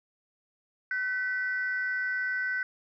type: tone pair together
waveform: sine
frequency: 1514.2 / 1961 Hz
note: F#6 / B6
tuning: +40 / -13 cents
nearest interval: major third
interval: 447 cents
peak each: -28 / -33 dBFS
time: 0.91-2.63 s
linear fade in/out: 2 ms
effects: tanh soft clip ceiling -21 dBFS